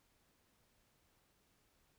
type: silence
effects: pink hiss -75 dBFS RMS until 1.98 s